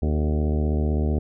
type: harmonic tone with a mistuned harmonic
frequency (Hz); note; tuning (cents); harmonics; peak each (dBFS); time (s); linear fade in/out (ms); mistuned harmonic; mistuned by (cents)
75.8; D#2; -45; 1 / 2 / 3 / 4 / 5 / 6 / 7 / 8 / 9 / 10; -21 / -29 / -28 / -33 / -33 / -35 / -41 / -39 / -42 / -44; 0.02-1.19; 5; 6; -40
effects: none